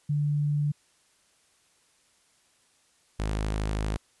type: tone pair in turn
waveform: sine / sawtooth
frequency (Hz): 146.83 / 52.61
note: D3 / G#1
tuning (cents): 0 / +23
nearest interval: octave + tritone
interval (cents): 1777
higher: first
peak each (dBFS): -23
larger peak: neither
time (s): 0.09-0.72 / 3.19-3.97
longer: second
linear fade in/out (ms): 10
effects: white hiss -65 dBFS RMS until 4.2 s + resampled to 24000 Hz